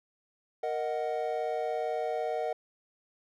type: chord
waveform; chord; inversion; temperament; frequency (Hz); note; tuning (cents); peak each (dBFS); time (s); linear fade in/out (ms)
triangle; D# minor; second; equal; 466.2 / 622.3 / 740; A#4 / D#5 / F#5; 0 / 0 / 0; -32; 0.63-2.53; 5
effects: none